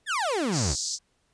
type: exponential sweep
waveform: 30% pulse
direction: down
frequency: 1864.7 to 56.4 Hz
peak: -22 dBFS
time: 0.06-0.76 s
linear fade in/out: 50 ms
type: band-pass noise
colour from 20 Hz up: pink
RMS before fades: -31 dBFS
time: 0.51-0.99 s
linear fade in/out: 50 ms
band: 4500 to 7700 Hz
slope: 48 dB/octave
effects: pink hiss -70 dBFS RMS until 1.33 s + resampled to 22050 Hz